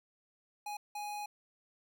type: tone bursts at uneven times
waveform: square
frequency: 830.6 Hz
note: G#5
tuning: in tune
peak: -39 dBFS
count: 2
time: 0.66-0.77 / 0.95-1.26 s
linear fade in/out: 5 ms
effects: none